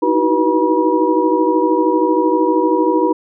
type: tone cluster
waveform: sine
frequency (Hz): 311.1 / 324 / 377.1 / 487.4 / 962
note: D#4 / E4 / F#4 / B4 / B5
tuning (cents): 0 / -30 / +33 / -23 / -46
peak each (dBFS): -18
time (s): 0.02-3.13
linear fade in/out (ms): 10
effects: none